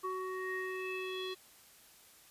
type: tone with low-pass filter sweep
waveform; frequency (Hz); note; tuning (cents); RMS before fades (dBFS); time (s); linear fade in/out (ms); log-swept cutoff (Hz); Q
square; 373.4; F#4; +16; -39; 0.03-1.35; 20; 1200 to 3800; 6.1
effects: white hiss -60 dBFS RMS until 2.3 s + resampled to 32000 Hz